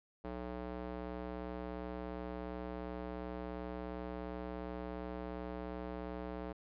square tone with band-pass filter, 61.4 Hz, B1, 9 cents flat, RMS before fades -43 dBFS, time 0.24-6.53 s, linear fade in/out 10 ms, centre 540 Hz, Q 0.86, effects resampled to 11025 Hz

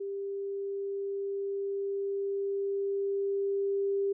sine tone with level ramp, 396.4 Hz, G4, 19 cents sharp, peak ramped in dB -33 to -26 dBFS, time 0-4.13 s, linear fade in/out 10 ms, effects none

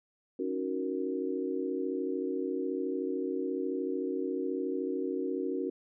sine chord, D# minor seventh, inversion third, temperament equal, 277.2 / 311.1 / 370 / 466.2 Hz, C#4 / D#4 / F#4 / A#4, 0 / 0 / 0 / 0 cents, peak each -35 / -39 / -34 / -37 dBFS, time 0.39-5.7 s, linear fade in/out 5 ms, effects none

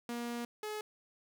sawtooth tone pair in turn, 237.8 / 425.2 Hz, A#3 / G#4, +35 / +41 cents, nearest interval minor seventh, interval 1006 cents, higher second, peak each -33 / -34 dBFS, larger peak first, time 0.09-0.45 / 0.63-0.81 s, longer first, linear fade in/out 2 ms, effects none

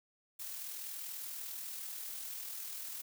blue noise with amplitude modulation, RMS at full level -42 dBFS, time 0.39-3.02 s, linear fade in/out 10 ms, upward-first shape sine, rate 40.3 Hz, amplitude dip 35%, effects none

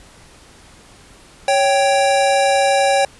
square tone pair together, 555.5 / 784 Hz, C#5 / G5, +4 / 0 cents, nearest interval tritone, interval 596 cents, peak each -16 dBFS, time 1.48-3.05 s, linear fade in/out 2 ms, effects pink hiss -45 dBFS RMS until 3.19 s + resampled to 24000 Hz

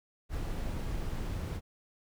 brown noise, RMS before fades -35 dBFS, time 0.29-1.61 s, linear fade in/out 50 ms, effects none

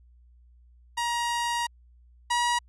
sawtooth tone pair in turn, 947 / 959.7 Hz, A#5 / B5, +27 / -50 cents, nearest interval unison, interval 23 cents, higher second, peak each -22 / -19 dBFS, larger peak second, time 0.97-1.67 / 2.3-2.59 s, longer first, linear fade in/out 10 ms, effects added 60 Hz sine -53 dBFS peak until 2.68 s + resampled to 24000 Hz

